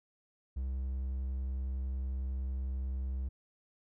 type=tone with vibrato; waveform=triangle; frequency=65.41 Hz; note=C2; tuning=in tune; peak=-31 dBFS; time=0.56-3.29 s; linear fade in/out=10 ms; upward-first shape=triangle; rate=11 Hz; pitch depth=9 cents each way; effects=none